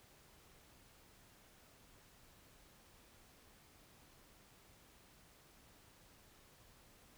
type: silence
effects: pink hiss -65 dBFS RMS until 7.17 s